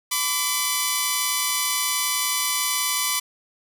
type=tone pair together; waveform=5% pulse; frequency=1008.4 / 1158 Hz; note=B5 / D6; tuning=+36 / -25 cents; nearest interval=major second; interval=239 cents; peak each=-12 dBFS; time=0.11-3.2 s; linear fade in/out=10 ms; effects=none